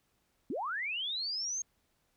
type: linear sweep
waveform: sine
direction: up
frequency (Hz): 208.6 to 6520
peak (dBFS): -33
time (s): 0.5-1.62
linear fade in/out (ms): 2
effects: pink hiss -75 dBFS RMS until 2.16 s